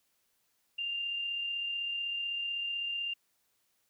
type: tone with amplitude modulation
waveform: sine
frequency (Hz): 2794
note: F7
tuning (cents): 0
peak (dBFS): -31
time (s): 0.78-3.14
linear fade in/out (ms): 10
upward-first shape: sine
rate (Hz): 35.9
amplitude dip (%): 30
effects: white hiss -75 dBFS RMS until 3.89 s